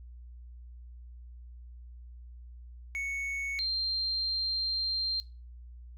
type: tone pair in turn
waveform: triangle / sine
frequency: 2216 / 4171 Hz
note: C#7 / C8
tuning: -1 / -6 cents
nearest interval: major seventh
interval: 1095 cents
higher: second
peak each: -30 / -29 dBFS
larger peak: second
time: 2.95-3.59 / 3.59-5.2 s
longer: second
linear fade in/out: 0 ms
effects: noise-tail reverb RT60 0.3 s tail -18 dB re dry + added 60 Hz sine -45 dBFS peak until 5.97 s